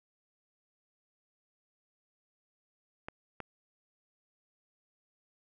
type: clicks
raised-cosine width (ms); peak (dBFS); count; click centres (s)
0.5; -24; 2; 3.085 / 3.403
effects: none